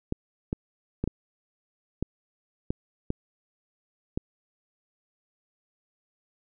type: clicks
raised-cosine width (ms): 3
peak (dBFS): -14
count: 8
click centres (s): 0.124 / 0.529 / 1.04 / 1.076 / 2.026 / 2.705 / 3.104 / 4.175
effects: none